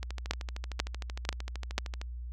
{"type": "two click trains", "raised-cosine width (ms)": 0.2, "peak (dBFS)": [-10, -22], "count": [4, 27], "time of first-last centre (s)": [[0.31, 1.781], [0.03, 2.015]], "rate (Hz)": [2.04, 13.1], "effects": ["added 60 Hz sine -37 dBFS peak until 2.32 s"]}